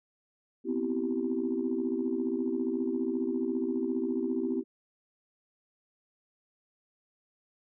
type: chord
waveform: sine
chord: C major seventh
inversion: third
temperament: equal with one note detuned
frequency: 246.9 / 261.6 / 329.6 / 387.3 Hz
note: B3 / C4 / E4 / G4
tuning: 0 / 0 / 0 / -21 cents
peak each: -33 dBFS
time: 0.64-4.64 s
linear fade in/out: 50 ms
effects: tanh soft clip ceiling -19 dBFS